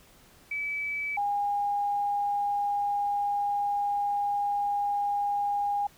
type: tone pair in turn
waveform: sine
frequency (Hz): 2298 / 814.1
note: D7 / G#5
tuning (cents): -38 / -35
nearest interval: octave + tritone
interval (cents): 1797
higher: first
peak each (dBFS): -29 / -25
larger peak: second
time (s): 0.51-1.17 / 1.17-5.87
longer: second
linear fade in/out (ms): 5
effects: pink hiss -57 dBFS RMS until 5.97 s